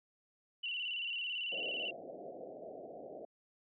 sine tone with vibrato, 2862 Hz, F7, 42 cents sharp, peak -36 dBFS, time 0.63-1.91 s, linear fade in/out 10 ms, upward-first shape square, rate 18 Hz, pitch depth 65 cents each way
white low-pass noise, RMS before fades -44 dBFS, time 1.52-3.25 s, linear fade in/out 2 ms, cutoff 710 Hz, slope 96 dB/octave
effects high-pass 400 Hz 12 dB/octave

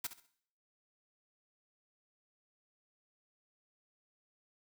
white noise with echo, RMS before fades -37 dBFS, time 0.04-0.07 s, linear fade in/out 5 ms, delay 66 ms, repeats 3, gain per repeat -12 dB, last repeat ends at 0.268 s, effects noise-tail reverb RT60 0.6 s tail -17 dB re dry

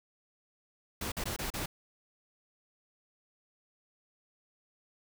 pink noise with dropouts, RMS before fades -36 dBFS, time 1.01-1.66 s, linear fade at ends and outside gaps 5 ms, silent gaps 1.119-1.167 / 1.24-1.255 / 1.364-1.388 / 1.503-1.538 s, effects none

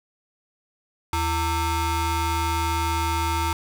35% pulse ring-modulated tone, 415.3 Hz, G#4, in tune, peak -17 dBFS, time 1.13-3.53 s, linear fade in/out 2 ms, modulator 495 Hz, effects none

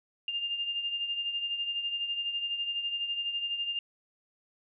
sine beating tone pair, 2804 / 2816 Hz, F7 / F7, +6 / +14 cents, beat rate 12 Hz, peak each -31 / -39 dBFS, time 0.28-3.79 s, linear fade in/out 2 ms, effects none

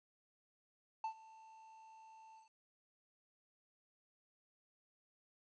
triangle tone with ADSR envelope, 885 Hz, A5, 10 cents sharp, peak -34 dBFS, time 1.04-2.5 s, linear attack 3 ms, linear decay 88 ms, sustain -21 dB, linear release 140 ms, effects resampled to 16000 Hz + 12-bit

